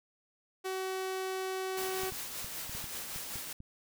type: tone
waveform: sawtooth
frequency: 377.5 Hz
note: F#4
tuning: 35 cents sharp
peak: -30 dBFS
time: 0.64-2.11 s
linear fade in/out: 20 ms
type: noise with tremolo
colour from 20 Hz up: white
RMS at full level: -39 dBFS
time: 1.77-3.53 s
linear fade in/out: 5 ms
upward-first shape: triangle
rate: 5.2 Hz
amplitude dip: 40%
type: clicks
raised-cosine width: 5 ms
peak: -34 dBFS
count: 9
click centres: 2.034 / 2.122 / 2.445 / 2.695 / 2.75 / 2.842 / 3.161 / 3.357 / 3.604 s
effects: none